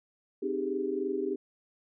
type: chord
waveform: sine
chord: Ab major seventh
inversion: first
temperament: equal with one note detuned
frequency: 261.6 / 307.7 / 392 / 415.3 Hz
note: C4 / Eb4 / G4 / Ab4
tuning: 0 / -19 / 0 / 0 cents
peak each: -37 / -36 / -31 / -37 dBFS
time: 0.42-1.36 s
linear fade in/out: 10 ms
effects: none